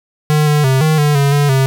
square tone with pitch steps, 151.5 / 149 / 132.4 / 156.1 / 147.8 / 140.6 / 144.4 / 133.6 Hz, D#3 / D3 / C3 / D#3 / D3 / C#3 / D3 / C3, -46 / +25 / +21 / +6 / +11 / +25 / -29 / +36 cents, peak -10 dBFS, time 0.3-1.66 s, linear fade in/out 0 ms, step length 170 ms, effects 7-bit

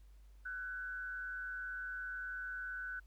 sine tone with frequency modulation, 1503 Hz, F#6, 27 cents sharp, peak -40 dBFS, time 0.45-3 s, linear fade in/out 10 ms, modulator 127 Hz, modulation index 0.53, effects added 50 Hz sine -56 dBFS peak until 3.06 s + pink hiss -75 dBFS RMS until 3.06 s

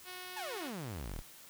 5% pulse tone, 365.3 Hz, F#4, 22 cents flat, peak -33 dBFS, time 0.04-0.72 s, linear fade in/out 50 ms
sawtooth exponential sweep, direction down, 932.3 to 30.87 Hz, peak -36 dBFS, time 0.36-1.22 s, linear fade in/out 10 ms
effects white hiss -55 dBFS RMS until 1.49 s

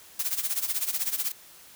blue noise with tremolo, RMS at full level -26 dBFS, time 0.19-1.32 s, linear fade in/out 5 ms, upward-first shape sine, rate 16 Hz, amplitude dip 80%, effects white hiss -51 dBFS RMS until 1.75 s

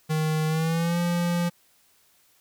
square tone with pitch glide, 156.2 to 173.31 Hz, D#3 to F3, +7 to -13 cents, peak -23 dBFS, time 0.09-1.5 s, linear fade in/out 20 ms, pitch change +180 cents, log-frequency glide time 0.47-0.99 s, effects white hiss -62 dBFS RMS until 2.4 s

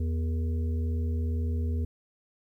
harmonic tone with a mistuned harmonic, 81.4 Hz, E2, 21 cents flat, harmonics 1 / 3 / 5 / 6, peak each -26 / -37 / -44 / -46 dBFS, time 0-1.85 s, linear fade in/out 5 ms, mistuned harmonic 6, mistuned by -70 cents, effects 11-bit

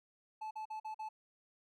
triangle tone bursts, 868 Hz, A5, 24 cents flat, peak -38 dBFS, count 5, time 0.41-1.09 s, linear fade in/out 10 ms, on 100 ms, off 45 ms, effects none

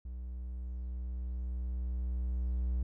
triangle tone with level ramp, 61.7 Hz, B1, 1 cent flat, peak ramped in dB -37 to -27 dBFS, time 0.05-2.83 s, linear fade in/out 5 ms, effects none

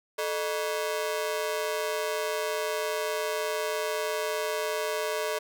sawtooth ring-modulated tone, 523.3 Hz, C5, in tune, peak -21 dBFS, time 0.18-5.39 s, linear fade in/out 10 ms, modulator 86.1 Hz, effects none

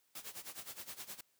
white noise with tremolo, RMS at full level -45 dBFS, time 0.15-1.21 s, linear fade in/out 5 ms, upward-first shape sine, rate 9.6 Hz, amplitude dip 85%, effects white hiss -75 dBFS RMS until 1.39 s + high-pass 80 Hz 12 dB/octave

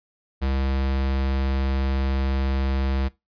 square tone, 67 Hz, C2, 42 cents sharp, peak -22 dBFS, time 0.41-3.09 s, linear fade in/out 20 ms, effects noise-tail reverb RT60 0.2 s tail -20 dB re dry + resampled to 11025 Hz

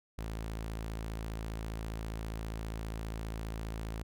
sawtooth tone, 54.9 Hz, A1, 3 cents flat, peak -33 dBFS, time 0.18-4.03 s, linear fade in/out 5 ms, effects none

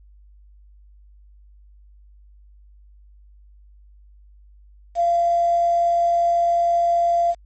sine tone with quantisation, 688 Hz, F5, 26 cents flat, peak -15 dBFS, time 4.95-7.35 s, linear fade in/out 50 ms, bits 7, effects added 50 Hz sine -46 dBFS peak until 7.45 s + MP3 32 kbps

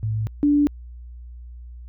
sine tone pair in turn, 109 / 291 Hz, A2 / D4, -16 / -16 cents, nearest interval octave + perfect fourth, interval 1700 cents, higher second, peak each -21 / -14 dBFS, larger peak second, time 0.03-0.27 / 0.43-0.67 s, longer neither, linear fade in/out 0 ms, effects added 60 Hz sine -36 dBFS peak until 1.88 s

